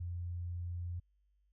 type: tone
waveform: sine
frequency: 87.31 Hz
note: F2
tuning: in tune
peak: -37 dBFS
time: 0-1 s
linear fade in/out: 10 ms
effects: added 50 Hz sine -70 dBFS peak until 1.52 s